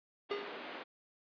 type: band-pass noise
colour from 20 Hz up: pink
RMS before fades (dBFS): -46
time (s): 0.29-0.84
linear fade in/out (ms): 20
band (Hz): 280 to 3400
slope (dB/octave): 24
type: tone with exponential decay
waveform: square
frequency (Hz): 405.8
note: G#4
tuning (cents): -40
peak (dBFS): -33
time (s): 0.31-0.66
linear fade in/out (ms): 2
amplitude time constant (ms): 75
effects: resampled to 11025 Hz